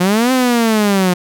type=linear two-way sweep; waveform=sawtooth; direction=up then down; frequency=173.3 to 261.6 to 176.5 Hz; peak=-7 dBFS; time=0-1.14 s; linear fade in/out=10 ms; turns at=0.32 s; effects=none